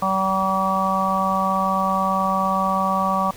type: harmonic tone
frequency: 191.1 Hz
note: G3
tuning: 44 cents flat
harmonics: 1 / 3 / 4 / 5 / 6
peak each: -25 / -27 / -25 / -26 / -21 dBFS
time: 0.02-3.31 s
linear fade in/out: 5 ms
effects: pink hiss -42 dBFS RMS until 3.36 s